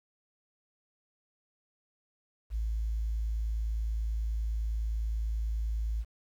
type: tone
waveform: sine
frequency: 54.8 Hz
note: A1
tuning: 6 cents flat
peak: -28 dBFS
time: 2.5-6.05 s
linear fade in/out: 50 ms
effects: tanh soft clip ceiling -24 dBFS + 10-bit